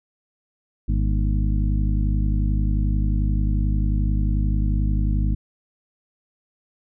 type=harmonic tone with a mistuned harmonic; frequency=51.3 Hz; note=G#1; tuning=21 cents flat; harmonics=1 / 2 / 3 / 4 / 5 / 6; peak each=-19 / -25 / -29 / -31 / -33 / -35 dBFS; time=0.88-5.35 s; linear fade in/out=10 ms; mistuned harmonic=5; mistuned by=-110 cents; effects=none